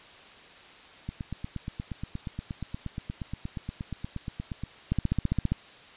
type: two click trains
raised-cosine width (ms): 5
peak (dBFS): -21 / -13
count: 31 / 10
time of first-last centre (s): 1.09-4.636 / 4.92-5.52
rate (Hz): 8.46 / 15
effects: white hiss -50 dBFS RMS until 5.96 s + resampled to 8000 Hz